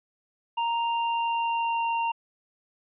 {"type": "tone with pitch glide", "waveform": "square", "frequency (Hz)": [931, 924], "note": ["A#5", "A#5"], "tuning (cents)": [-2, -16], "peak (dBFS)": -25, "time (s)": [0.57, 2.12], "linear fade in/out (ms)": 10, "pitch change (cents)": -14, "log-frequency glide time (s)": [0.83, 1.93], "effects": ["resampled to 8000 Hz"]}